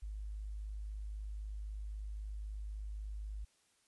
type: tone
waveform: sine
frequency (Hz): 51.91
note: G#1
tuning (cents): 0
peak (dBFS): -40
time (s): 0.02-3.45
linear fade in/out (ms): 10
effects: white hiss -73 dBFS RMS until 3.87 s + resampled to 24000 Hz